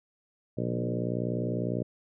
harmonic tone with a mistuned harmonic, 60 Hz, B1, 49 cents flat, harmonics 2 / 3 / 4 / 5 / 6 / 7 / 8 / 9 / 10, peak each -33 / -35 / -36 / -37 / -38 / -38 / -39 / -40 / -40 dBFS, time 0.57-1.83 s, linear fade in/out 10 ms, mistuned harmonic 3, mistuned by -16 cents, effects none

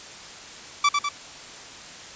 sawtooth tone with echo, 1159 Hz, D6, 23 cents flat, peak -12 dBFS, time 0.84-0.89 s, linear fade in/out 5 ms, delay 100 ms, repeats 2, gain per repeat -4 dB, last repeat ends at 1.09 s, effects white hiss -41 dBFS RMS until 2.15 s + resampled to 16000 Hz

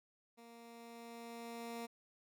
15% pulse tone with level ramp, 233.1 Hz, A#3, in tune, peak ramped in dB -50 to -36 dBFS, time 0.37-1.87 s, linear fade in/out 20 ms, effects none

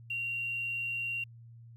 sine tone with quantisation, 2759 Hz, F7, 22 cents flat, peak -32 dBFS, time 0.1-1.24 s, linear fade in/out 5 ms, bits 10, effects added 116 Hz sine -49 dBFS peak until 1.76 s

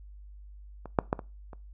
clicks, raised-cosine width 1 ms, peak -26 / -7 / -11 / -23 / -30 dBFS, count 5, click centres 0.857 / 0.988 / 1.129 / 1.192 / 1.532 s, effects noise-tail reverb RT60 0.3 s tail -22 dB re dry + added 50 Hz sine -45 dBFS peak until 1.73 s

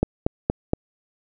click train, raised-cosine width 2 ms, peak -5 dBFS, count 4, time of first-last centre 0.03-0.734 s, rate 4.26 Hz, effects none

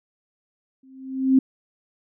sine tone with exponential growth, 264 Hz, C4, 16 cents sharp, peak -10 dBFS, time 0.83-1.39 s, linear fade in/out 5 ms, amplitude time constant 120 ms, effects none

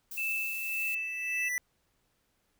violet noise, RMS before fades -41 dBFS, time 0.11-0.95 s, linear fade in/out 5 ms
sine tone with tremolo, 2637 Hz, E7, in tune, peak -29 dBFS, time 0.17-1.49 s, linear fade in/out 10 ms, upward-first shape sine, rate 1.8 Hz, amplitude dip 45%
square tone with exponential growth, 1975.5 Hz, B6, in tune, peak -29 dBFS, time 0.52-1.58 s, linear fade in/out 0 ms, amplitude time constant 230 ms
effects pink hiss -74 dBFS RMS until 2.59 s

